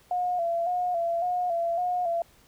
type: tone with vibrato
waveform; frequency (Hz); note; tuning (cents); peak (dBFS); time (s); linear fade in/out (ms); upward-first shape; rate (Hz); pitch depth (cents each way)
sine; 698.5; F5; 0; -24; 0.11-2.22; 2; square; 1.8; 51
effects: pink hiss -59 dBFS RMS until 2.47 s